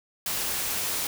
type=noise; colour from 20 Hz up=white; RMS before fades=-29 dBFS; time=0.26-1.07 s; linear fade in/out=2 ms; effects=none